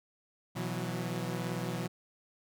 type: chord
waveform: sawtooth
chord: B suspended fourth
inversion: none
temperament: equal with one note detuned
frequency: 123.47 / 164.81 / 182.34 Hz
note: B2 / E3 / F#3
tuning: 0 / 0 / -25 cents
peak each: -34 dBFS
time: 0.55-1.88 s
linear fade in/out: 20 ms
effects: none